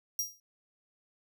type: tone with exponential decay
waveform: sawtooth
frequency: 5700 Hz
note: F8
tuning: 34 cents sharp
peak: -24 dBFS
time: 0.19-0.4 s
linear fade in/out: 2 ms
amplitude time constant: 44 ms
effects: none